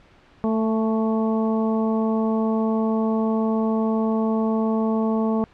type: harmonic tone with a mistuned harmonic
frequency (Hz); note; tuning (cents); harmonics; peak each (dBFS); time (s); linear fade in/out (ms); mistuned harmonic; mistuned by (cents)
221.6; A3; +13; 1 / 2 / 3 / 4 / 5; -20 / -26 / -30 / -32 / -34; 0.44-5.44; 0; 4; -24
effects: pink hiss -53 dBFS RMS until 5.53 s + low-pass 3000 Hz 12 dB/octave